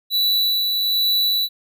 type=tone with tremolo; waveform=square; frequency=3951 Hz; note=B7; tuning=in tune; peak=-16 dBFS; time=0.1-1.49 s; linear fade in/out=50 ms; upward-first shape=sine; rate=1.2 Hz; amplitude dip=30%; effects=none